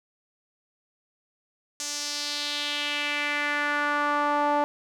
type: tone with band-pass filter sweep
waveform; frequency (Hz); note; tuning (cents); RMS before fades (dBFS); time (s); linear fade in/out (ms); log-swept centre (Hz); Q
sawtooth; 292.3; D4; -8; -27; 1.8-4.64; 0; 6500 to 810; 2.5
effects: none